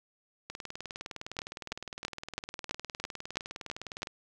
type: two click trains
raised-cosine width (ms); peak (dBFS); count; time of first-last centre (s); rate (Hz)
0.2; -22 / -15; 71 / 9; 0.5-4.071 / 1.39-4.03; 19.6 / 3.03
effects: none